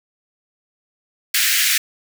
pink high-pass noise, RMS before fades -17 dBFS, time 1.34-1.78 s, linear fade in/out 5 ms, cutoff 1600 Hz, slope 48 dB/octave, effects none

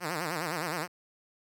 5% pulse tone with vibrato, 164.81 Hz, E3, in tune, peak -20 dBFS, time 0-0.88 s, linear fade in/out 50 ms, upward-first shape sine, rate 9.7 Hz, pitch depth 170 cents each way, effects none

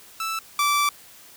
sawtooth tone pair in turn, 1320 / 1163 Hz, E6 / D6, +2 / -17 cents, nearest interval major second, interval 219 cents, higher first, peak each -22 / -15 dBFS, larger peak second, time 0.2-0.39 / 0.59-0.89 s, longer second, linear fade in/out 2 ms, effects white hiss -48 dBFS RMS until 1.36 s

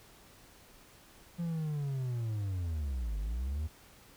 triangle linear two-way sweep, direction down then up, 173.7 to 48.56 to 80 Hz, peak -30 dBFS, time 1.38-3.68 s, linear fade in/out 20 ms, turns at 3.19 s, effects pink hiss -58 dBFS RMS until 4.16 s

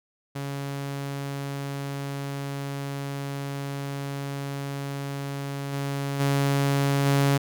sawtooth tone with level steps, 139.7 Hz, C#3, 14 cents sharp, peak -26 / -23 / -17 / -15 dBFS, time 0.35-7.38 s, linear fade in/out 10 ms, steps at 5.72 / 6.19 / 7.05 s, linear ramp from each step 20 ms, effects none

